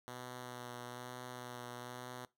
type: tone with vibrato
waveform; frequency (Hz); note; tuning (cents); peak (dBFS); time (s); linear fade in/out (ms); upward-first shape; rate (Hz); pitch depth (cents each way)
5% pulse; 123.47; B2; 0; -34; 0.08-2.25; 0; sine; 1.1; 20
effects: noise-tail reverb RT60 0.2 s tail -20 dB re dry